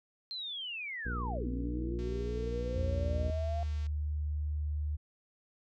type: linear two-way sweep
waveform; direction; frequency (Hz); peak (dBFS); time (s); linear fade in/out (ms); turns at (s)
sine; down then up; 4186 to 246.9 to 697; -37; 0.31-3.63; 0; 1.47
type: harmonic tone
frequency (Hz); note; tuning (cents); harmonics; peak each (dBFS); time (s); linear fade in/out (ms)
59.6; A#1; +39; 1 / 2 / 3 / 4 / 5 / 6 / 7 / 8; -35 / -42 / -46 / -44 / -49 / -51 / -54 / -49; 1.05-3.31; 10
type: click train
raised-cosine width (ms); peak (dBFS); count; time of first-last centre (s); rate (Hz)
0.2; -39; 427; 1.99-3.867; 227
type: tone with pitch glide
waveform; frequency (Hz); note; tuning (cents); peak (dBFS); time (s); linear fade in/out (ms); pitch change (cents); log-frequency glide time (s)
sine; 83 to 74.8; E2 to D2; +12 to +32; -31; 2.75-4.97; 20; -180; 2.91-3.72
effects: none